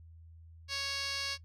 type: tone with band-pass filter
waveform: 15% pulse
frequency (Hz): 554.4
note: C#5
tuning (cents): 0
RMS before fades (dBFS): -36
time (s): 0.68-1.38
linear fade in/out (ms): 50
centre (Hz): 4000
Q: 6.6
effects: noise-tail reverb RT60 0.1 s tail -20 dB re dry + added 82 Hz sine -51 dBFS peak until 1.44 s